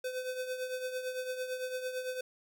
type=tone with tremolo; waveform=square; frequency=509 Hz; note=C5; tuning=48 cents flat; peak=-33 dBFS; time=0.04-2.21 s; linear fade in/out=5 ms; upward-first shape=triangle; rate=8.9 Hz; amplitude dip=65%; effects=none